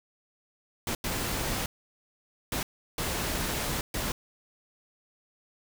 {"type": "noise bursts at uneven times", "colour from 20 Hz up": "pink", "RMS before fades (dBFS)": -31, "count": 5, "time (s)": [[0.87, 0.95], [1.04, 1.66], [2.52, 2.63], [2.98, 3.81], [3.94, 4.12]], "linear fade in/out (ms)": 2, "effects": []}